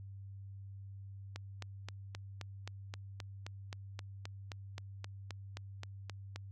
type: click train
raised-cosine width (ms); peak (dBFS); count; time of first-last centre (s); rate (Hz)
0.2; -26; 20; 1.36-6.36; 3.8
effects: added 98 Hz sine -46 dBFS peak until 6.51 s